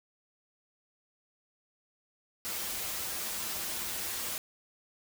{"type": "noise with comb filter", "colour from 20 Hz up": "white", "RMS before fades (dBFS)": -36, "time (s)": [2.45, 4.38], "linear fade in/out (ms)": 0, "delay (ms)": 7.1, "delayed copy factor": -0.6, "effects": []}